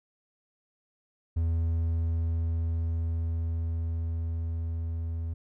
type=tone with level ramp; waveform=triangle; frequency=82.5 Hz; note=E2; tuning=2 cents sharp; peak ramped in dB=-22 to -28 dBFS; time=1.36-5.34 s; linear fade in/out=10 ms; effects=none